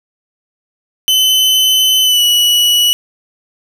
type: tone with pitch glide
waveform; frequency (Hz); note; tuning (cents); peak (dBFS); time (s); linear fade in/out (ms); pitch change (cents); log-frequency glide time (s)
40% pulse; 3036 to 2938; F#7 to F#7; +44 to -13; -7; 1.08-2.93; 0; -57; 2.03-2.23
effects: none